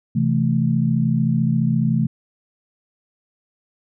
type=chord; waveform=sine; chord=A minor; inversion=first; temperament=equal; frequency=130.81 / 164.81 / 220 Hz; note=C3 / E3 / A3; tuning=0 / 0 / 0 cents; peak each=-20 dBFS; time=0.15-2.07 s; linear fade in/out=10 ms; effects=none